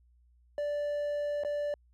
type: tone with dropouts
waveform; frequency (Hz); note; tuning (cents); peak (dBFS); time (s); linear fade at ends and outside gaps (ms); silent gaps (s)
triangle; 585; D5; -7; -28; 0.58-1.74; 1; 1.436-1.448
effects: added 60 Hz sine -61 dBFS peak until 1.93 s